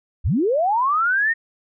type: linear sweep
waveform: sine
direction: up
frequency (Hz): 41.2 to 1874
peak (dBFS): -16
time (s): 0.24-1.34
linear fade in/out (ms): 20
effects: none